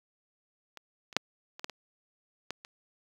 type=clicks; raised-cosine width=0.2 ms; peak=-27 / -29 / -6 / -27 / -17 / -24 / -17 / -28 dBFS; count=8; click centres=0.773 / 1.128 / 1.166 / 1.595 / 1.644 / 1.697 / 2.506 / 2.649 s; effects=high-pass 150 Hz 12 dB/octave + 8-bit